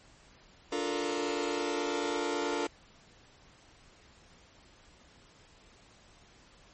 sawtooth chord, Bb major seventh, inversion first, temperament just, 291.4 / 349.6 / 437 / 466.2 Hz, D4 / F4 / A4 / Bb4, -13 / +2 / -12 / 0 cents, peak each -32 dBFS, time 0.72-2.67 s, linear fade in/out 5 ms, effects pink hiss -59 dBFS RMS until 6.73 s + MP3 32 kbps

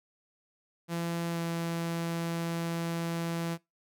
sawtooth tone with pitch glide, 169.2 to 167.74 Hz, E3 to E3, +45 to +30 cents, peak -27 dBFS, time 0.88-3.58 s, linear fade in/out 50 ms, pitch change -15 cents, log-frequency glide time 1.31-1.39 s, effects noise-tail reverb RT60 0.2 s tail -22 dB re dry

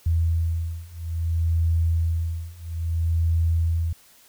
sine beating tone pair, 82.41 / 83.01 Hz, E2 / E2, 0 / +13 cents, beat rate 0.6 Hz, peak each -24 / -23 dBFS, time 0.06-3.93 s, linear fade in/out 5 ms, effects white hiss -54 dBFS RMS until 4.28 s

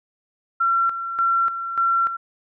sine tone with tremolo, 1360 Hz, F6, 46 cents flat, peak -16 dBFS, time 0.6-2.17 s, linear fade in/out 10 ms, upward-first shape square, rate 1.7 Hz, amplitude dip 65%, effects none

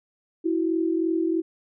sine tone pair together, 327 / 370 Hz, E4 / F#4, -14 / 0 cents, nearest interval major second, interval 214 cents, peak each -22 / -27 dBFS, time 0.44-1.42 s, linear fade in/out 20 ms, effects none

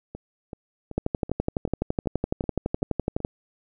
two click trains, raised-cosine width 2 ms, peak -10 / -22 dBFS, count 28 / 9, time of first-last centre 0.98-3.249 / 0.15-3.203 s, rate 11.9 / 2.62 Hz, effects none

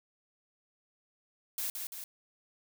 blue noise with echo, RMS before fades -35 dBFS, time 1.58-1.7 s, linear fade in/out 2 ms, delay 170 ms, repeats 2, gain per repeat -4 dB, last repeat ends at 2.04 s, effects none

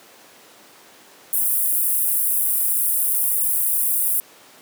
pink high-pass noise, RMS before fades -20 dBFS, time 1.33-4.2 s, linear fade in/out 0 ms, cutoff 9600 Hz, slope 48 dB/octave, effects pink hiss -47 dBFS RMS until 4.61 s + high-pass 300 Hz 12 dB/octave

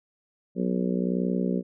harmonic tone, 61.4 Hz, B1, 9 cents flat, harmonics 3 / 4 / 5 / 6 / 7 / 8 / 9, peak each -26 / -29 / -38 / -33 / -34 / -37 / -38 dBFS, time 0.55-1.63 s, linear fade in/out 50 ms, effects none

